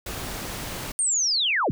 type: noise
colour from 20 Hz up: pink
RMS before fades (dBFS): -33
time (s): 0.06-0.92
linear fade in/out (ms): 5
type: linear sweep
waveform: sine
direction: down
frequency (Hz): 8940 to 64.4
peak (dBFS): -20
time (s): 0.99-1.71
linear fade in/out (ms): 0
effects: none